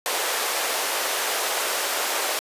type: high-pass noise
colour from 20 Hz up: pink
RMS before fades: -25 dBFS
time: 0.06-2.39 s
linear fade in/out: 0 ms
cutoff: 460 Hz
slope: 24 dB/octave
effects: resampled to 32000 Hz